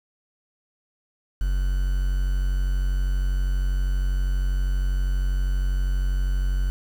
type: tone with quantisation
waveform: triangle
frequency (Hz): 46.25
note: F#1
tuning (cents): 0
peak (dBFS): -18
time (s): 1.41-6.7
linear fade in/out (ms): 0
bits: 7
effects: none